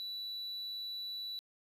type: tone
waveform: sine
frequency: 3951 Hz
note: B7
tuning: in tune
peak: -36 dBFS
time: 0-1.39 s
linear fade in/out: 0 ms
effects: tanh soft clip ceiling -38 dBFS + 11-bit